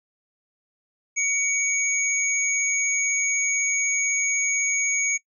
sine tone pair together, 2254 / 6648 Hz, C#7 / G#8, +28 / +1 cents, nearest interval octave + perfect fifth, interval 1873 cents, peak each -24 dBFS, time 1.16-5.18 s, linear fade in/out 20 ms, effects noise-tail reverb RT60 0.1 s tail -19 dB re dry

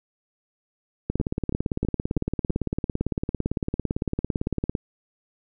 two click trains, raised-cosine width 3 ms, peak -15 / -11 dBFS, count 5 / 66, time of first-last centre 1.2-2.499 / 1.1-4.752 s, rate 3.08 / 17.8 Hz, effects none

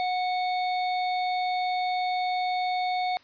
harmonic tone with a mistuned harmonic, 731 Hz, F#5, 21 cents flat, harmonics 1 / 3 / 5 / 6, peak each -25 / -35 / -39 / -41 dBFS, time 0-3.17 s, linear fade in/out 0 ms, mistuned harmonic 3, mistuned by +20 cents, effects white hiss -56 dBFS RMS until 3.23 s + resampled to 11025 Hz

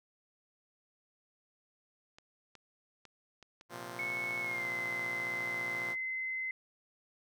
clicks, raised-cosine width 0.2 ms, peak -36 dBFS, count 7, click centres 2.185 / 2.553 / 3.053 / 3.427 / 3.611 / 4.622 / 5.045 s
5% pulse chord, Bb suspended second, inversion none, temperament just, 116.54 / 131.11 / 174.81 Hz, Bb2 / C3 / F3, 0 / +4 / +2 cents, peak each -36 / -38 / -37 dBFS, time 3.69-5.96 s, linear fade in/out 50 ms
sine tone with pitch glide, 2202 to 2055 Hz, C#7 to C7, -12 to -32 cents, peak -34 dBFS, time 3.99-6.51 s, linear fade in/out 2 ms, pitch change -120 cents, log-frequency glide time 4.41-4.69 s
effects none

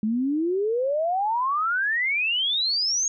sine exponential sweep, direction up, 208.9 to 6645 Hz, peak -21 dBFS, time 0.03-3.08 s, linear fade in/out 2 ms, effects none

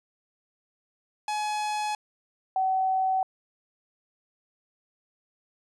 45% pulse / sine tone pair in turn, 845 / 757.9 Hz, G#5 / F#5, +30 / +41 cents, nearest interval major second, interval 189 cents, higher first, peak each -27 / -22 dBFS, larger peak second, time 1.28-1.95 / 2.56-3.23 s, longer neither, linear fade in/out 2 ms, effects resampled to 22050 Hz

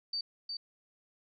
sine tone with echo, 4604 Hz, D8, 35 cents flat, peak -32 dBFS, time 0.13-0.21 s, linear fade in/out 5 ms, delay 360 ms, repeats 1, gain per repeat -4 dB, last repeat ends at 0.57 s, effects none

